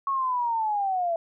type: linear sweep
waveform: sine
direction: down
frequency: 1108.7 to 659.3 Hz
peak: -23 dBFS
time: 0.07-1.16 s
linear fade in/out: 2 ms
effects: none